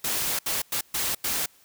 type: noise bursts at uneven times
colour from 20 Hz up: white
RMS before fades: -27 dBFS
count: 5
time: 0.04-0.39 / 0.46-0.62 / 0.72-0.81 / 0.94-1.15 / 1.24-1.46 s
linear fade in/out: 5 ms
effects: white hiss -58 dBFS RMS until 1.64 s